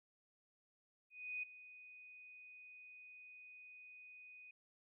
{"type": "tone with ADSR envelope", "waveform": "sine", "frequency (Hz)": 2489, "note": "D#7", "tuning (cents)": 0, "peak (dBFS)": -39, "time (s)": [1.1, 4.51], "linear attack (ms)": 330, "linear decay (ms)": 7, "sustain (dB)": -16, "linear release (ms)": 4, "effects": []}